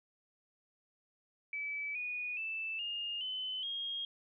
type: tone with pitch steps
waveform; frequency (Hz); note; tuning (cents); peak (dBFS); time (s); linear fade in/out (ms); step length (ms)
sine; 2300 / 2465 / 2642 / 2832 / 3035 / 3253; D7 / D#7 / E7 / F7 / F#7 / G#7; -37 / -17 / +3 / +23 / +43 / -37; -36; 1.53-4.05; 2; 420
effects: none